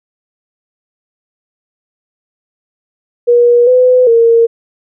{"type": "tone with pitch steps", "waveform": "sine", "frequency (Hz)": [479.9, 504, 461.8], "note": ["B4", "B4", "A#4"], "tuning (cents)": [-50, 35, -16], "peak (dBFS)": -4, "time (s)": [3.27, 4.47], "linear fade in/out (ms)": 20, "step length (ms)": 400, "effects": []}